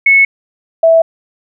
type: tone pair in turn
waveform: sine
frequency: 2200 / 656.1 Hz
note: C#7 / E5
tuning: -14 / -8 cents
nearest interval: octave + major sixth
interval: 2094 cents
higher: first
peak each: -4 dBFS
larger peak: neither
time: 0.06-0.25 / 0.83-1.02 s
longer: neither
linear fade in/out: 5 ms
effects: none